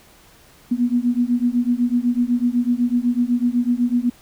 sine beating tone pair, 238.8 / 246.8 Hz, A#3 / B3, +42 / -1 cents, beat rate 8 Hz, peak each -19 dBFS, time 0.71-4.1 s, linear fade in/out 10 ms, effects pink hiss -50 dBFS RMS until 4.21 s

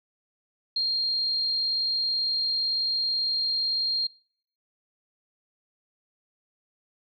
sine tone, 4213 Hz, C8, 11 cents sharp, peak -23 dBFS, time 0.76-4.07 s, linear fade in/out 5 ms, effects noise-tail reverb RT60 0.6 s tail -26 dB re dry

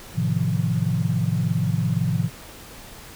sine chord, F dominant seventh, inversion first, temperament just, 109.13 / 130.96 / 157.15 / 174.61 Hz, A2 / C3 / Eb3 / F3, -14 / +2 / +18 / 0 cents, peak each -25 dBFS, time 0.14-2.3 s, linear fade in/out 50 ms, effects pink hiss -42 dBFS RMS until 3.15 s

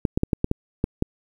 clicks, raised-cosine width 3 ms, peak -7 dBFS, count 8, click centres 0.052 / 0.175 / 0.234 / 0.332 / 0.444 / 0.514 / 0.841 / 1.024 s, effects 8-bit

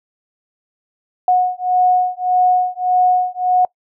sine beating tone pair, 729 / 730.7 Hz, F#5 / F#5, -26 / -22 cents, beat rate 1.7 Hz, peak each -15 dBFS, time 1.28-3.65 s, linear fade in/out 2 ms, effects noise-tail reverb RT60 0.1 s tail -23 dB re dry

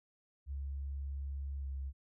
sine tone with pitch glide, 69.3 to 67.8 Hz, C#2 to C#2, 0 to -38 cents, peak -37 dBFS, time 0.46-1.93 s, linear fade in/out 50 ms, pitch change -38 cents, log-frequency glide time 1.6-1.66 s, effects none

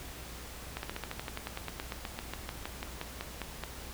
slowing click train, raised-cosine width 0.3 ms, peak -20 dBFS, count 24, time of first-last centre 0.77-3.637 s, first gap 61 ms, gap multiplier 1.06, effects added 60 Hz sine -48 dBFS peak until 3.93 s + pink hiss -46 dBFS RMS until 3.93 s

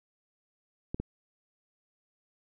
clicks, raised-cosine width 3 ms, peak -20 dBFS, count 2, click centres 0.945 / 1 s, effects none

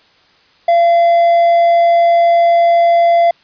triangle tone, 683 Hz, F5, 39 cents flat, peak -5 dBFS, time 0.68-3.31 s, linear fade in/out 5 ms, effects white hiss -50 dBFS RMS until 3.43 s + resampled to 11025 Hz

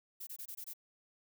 violet noise bursts, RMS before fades -45 dBFS, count 6, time 0.2-0.736 s, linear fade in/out 10 ms, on 71 ms, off 22 ms, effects none

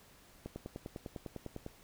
click train, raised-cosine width 2 ms, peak -28 dBFS, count 13, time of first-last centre 0.46-1.664 s, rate 9.97 Hz, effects pink hiss -61 dBFS RMS until 1.83 s

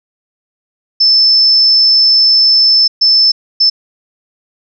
sine tone bursts at uneven times, 5274 Hz, E8, in tune, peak -5 dBFS, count 3, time 1-2.88 / 3.01-3.32 / 3.6-3.7 s, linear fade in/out 10 ms, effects none

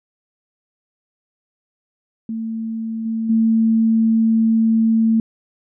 sine tone with level steps, 224.3 Hz, A3, 34 cents sharp, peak -22 / -19 / -12 dBFS, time 2.29-5.2 s, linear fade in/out 2 ms, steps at 3.05 / 3.29 s, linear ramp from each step 10 ms, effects none

